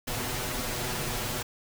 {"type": "noise with comb filter", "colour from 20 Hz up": "pink", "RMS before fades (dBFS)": -32, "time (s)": [0.07, 1.43], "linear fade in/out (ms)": 10, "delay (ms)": 8.1, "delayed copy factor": 0.85, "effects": []}